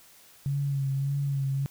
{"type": "tone with vibrato", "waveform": "sine", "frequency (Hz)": 138.59, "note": "C#3", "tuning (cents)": 0, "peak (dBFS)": -25, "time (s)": [0.46, 1.66], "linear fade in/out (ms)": 0, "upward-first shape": "sine", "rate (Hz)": 1.7, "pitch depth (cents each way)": 35, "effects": ["white hiss -55 dBFS RMS until 1.7 s"]}